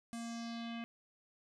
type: tone with low-pass filter sweep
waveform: square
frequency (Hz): 232.1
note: A#3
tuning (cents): -7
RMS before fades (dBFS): -43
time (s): 0.13-0.84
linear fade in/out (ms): 0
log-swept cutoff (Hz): 9100 to 2600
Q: 2.9
effects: none

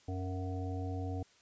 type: harmonic tone with a mistuned harmonic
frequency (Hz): 92.5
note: F#2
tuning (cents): 0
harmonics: 1 / 3 / 5 / 7 / 8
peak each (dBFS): -36 / -42 / -46 / -50 / -47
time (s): 0.08-1.23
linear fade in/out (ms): 5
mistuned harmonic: 7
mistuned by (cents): +38
effects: white hiss -65 dBFS RMS until 1.41 s + resampled to 16000 Hz

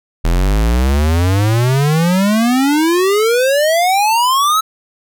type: exponential sweep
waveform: square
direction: up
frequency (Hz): 40.28 to 1318.5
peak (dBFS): -11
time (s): 0.24-4.61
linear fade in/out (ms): 10
effects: none

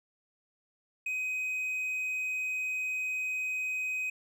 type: tone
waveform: triangle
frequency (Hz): 2516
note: D#7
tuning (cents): +19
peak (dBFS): -29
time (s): 1.06-4.1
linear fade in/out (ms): 5
effects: none

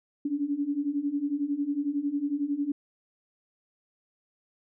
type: beating tone pair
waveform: sine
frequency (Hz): 280 / 291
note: C#4 / D4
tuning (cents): +18 / -16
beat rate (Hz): 11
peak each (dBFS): -31 / -28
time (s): 0.25-2.72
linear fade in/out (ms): 5
effects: none

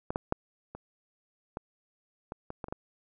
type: clicks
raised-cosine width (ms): 1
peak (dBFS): -18 / -15 / -12 / -27 / -21 / -23 / -24 / -22 / -28 / -20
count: 10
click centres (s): 0.105 / 0.159 / 0.324 / 0.75 / 1.571 / 2.321 / 2.504 / 2.642 / 2.684 / 2.725
effects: none

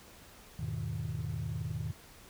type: chord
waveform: sine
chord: E major seventh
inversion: none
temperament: equal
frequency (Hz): 82.41 / 103.83 / 123.47 / 155.56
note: E2 / G#2 / B2 / D#3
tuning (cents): 0 / 0 / 0 / 0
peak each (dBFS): -40 / -38 / -38 / -37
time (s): 0.59-1.92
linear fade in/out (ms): 5
effects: tanh soft clip ceiling -28 dBFS + pink hiss -55 dBFS RMS until 2.29 s

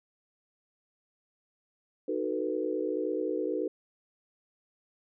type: chord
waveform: sine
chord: B dominant seventh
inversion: first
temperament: just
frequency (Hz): 308.7 / 370.4 / 444.5 / 493.9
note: D#4 / F#4 / A4 / B4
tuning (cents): -14 / +2 / +18 / 0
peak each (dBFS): -34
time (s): 2.08-3.68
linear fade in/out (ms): 5
effects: none

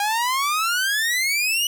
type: exponential sweep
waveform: sawtooth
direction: up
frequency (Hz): 806 to 2960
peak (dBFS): -16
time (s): 0-1.67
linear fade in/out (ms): 2
effects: none

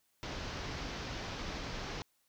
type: low-pass noise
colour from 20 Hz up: pink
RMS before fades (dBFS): -41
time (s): 0.23-2.02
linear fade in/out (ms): 0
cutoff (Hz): 6000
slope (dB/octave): 48
effects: white hiss -75 dBFS RMS until 2.28 s

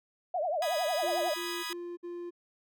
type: tone with vibrato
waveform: sine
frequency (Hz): 659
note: E5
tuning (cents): -1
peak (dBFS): -28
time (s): 0.34-1.34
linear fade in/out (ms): 5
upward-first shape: triangle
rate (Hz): 11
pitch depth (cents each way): 250
type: chord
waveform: 15% pulse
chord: G# minor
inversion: first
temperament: equal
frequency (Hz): 987.8 / 1244.5 / 1661.2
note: B5 / D#6 / G#6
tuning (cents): 0 / 0 / 0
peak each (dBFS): -33 / -34 / -33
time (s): 0.62-1.73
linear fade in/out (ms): 2
type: tone bursts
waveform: triangle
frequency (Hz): 348.3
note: F4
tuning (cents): -5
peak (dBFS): -35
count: 4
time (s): 1.02-2.308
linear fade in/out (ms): 20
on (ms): 280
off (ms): 56
effects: none

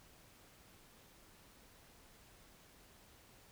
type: silence
effects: pink hiss -63 dBFS RMS until 3.51 s

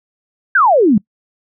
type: exponential sweep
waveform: sine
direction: down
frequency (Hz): 1661.2 to 189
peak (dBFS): -7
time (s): 0.55-0.98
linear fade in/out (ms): 5
effects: noise-tail reverb RT60 0.1 s tail -25 dB re dry

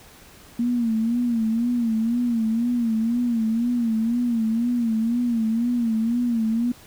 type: tone with vibrato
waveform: sine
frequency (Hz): 232.2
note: A#3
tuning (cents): -7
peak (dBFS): -19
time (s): 0.59-6.72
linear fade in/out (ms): 5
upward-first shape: sine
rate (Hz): 2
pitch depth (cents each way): 89
effects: pink hiss -48 dBFS RMS until 6.86 s

